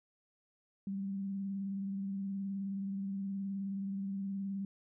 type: tone with vibrato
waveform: sine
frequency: 196 Hz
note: G3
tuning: in tune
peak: -35 dBFS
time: 0.87-4.65 s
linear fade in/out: 2 ms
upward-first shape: triangle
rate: 19 Hz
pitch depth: 34 cents each way
effects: none